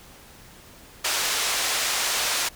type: band-pass noise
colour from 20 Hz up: white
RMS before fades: -25 dBFS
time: 1.04-2.49 s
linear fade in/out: 10 ms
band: 510 to 7100 Hz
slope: 12 dB/octave
effects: pink hiss -48 dBFS RMS until 2.55 s